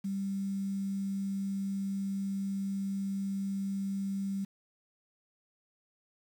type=tone with quantisation; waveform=sine; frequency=196 Hz; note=G3; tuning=in tune; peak=-31 dBFS; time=0.04-4.45 s; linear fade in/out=10 ms; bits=9; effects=none